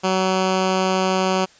10% pulse tone, 187.8 Hz, F#3, 26 cents sharp, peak -9 dBFS, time 0.03-1.46 s, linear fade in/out 20 ms, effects white hiss -51 dBFS RMS until 1.59 s + resampled to 16000 Hz

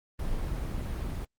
brown noise, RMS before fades -32 dBFS, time 0.19-1.25 s, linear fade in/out 5 ms, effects Opus 24 kbps

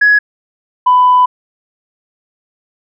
sine tone pair in turn, 1678 / 997.7 Hz, G#6 / B5, +17 / +17 cents, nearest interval major sixth, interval 900 cents, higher first, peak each -4 dBFS, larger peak neither, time 0.01-0.19 / 0.86-1.26 s, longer second, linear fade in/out 10 ms, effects tanh soft clip ceiling -1 dBFS

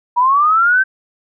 sine linear sweep, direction up, 951 to 1568 Hz, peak -9 dBFS, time 0.16-0.84 s, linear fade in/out 20 ms, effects none

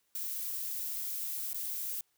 violet noise with dropouts, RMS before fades -37 dBFS, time 0.15-2.01 s, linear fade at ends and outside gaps 2 ms, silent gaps 1.532-1.544 s, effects white hiss -75 dBFS RMS until 2.17 s

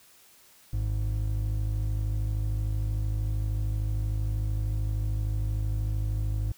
triangle tone pair together, 51.71 / 104.8 Hz, G#1 / G#2, -7 / +16 cents, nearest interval octave, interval 1223 cents, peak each -26 / -27 dBFS, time 0.73-6.52 s, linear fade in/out 5 ms, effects white hiss -57 dBFS RMS until 6.57 s

